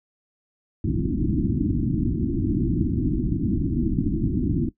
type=low-pass noise; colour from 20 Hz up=white; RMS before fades=-23 dBFS; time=0.84-4.69 s; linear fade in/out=5 ms; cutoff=340 Hz; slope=96 dB/octave; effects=noise-tail reverb RT60 0.1 s tail -17 dB re dry